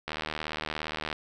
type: click train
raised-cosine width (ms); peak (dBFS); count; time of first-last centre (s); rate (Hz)
0.3; -16; 82; 0.08-1.128; 77.3
effects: none